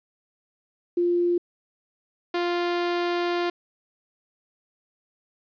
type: tone pair in turn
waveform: sine / sawtooth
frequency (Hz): 349.2 / 349.2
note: F4 / F4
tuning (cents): 0 / 0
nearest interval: unison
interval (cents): 0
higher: neither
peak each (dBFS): -19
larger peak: neither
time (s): 0.97-1.38 / 2.34-3.5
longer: second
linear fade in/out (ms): 5
effects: resampled to 11025 Hz + 10-bit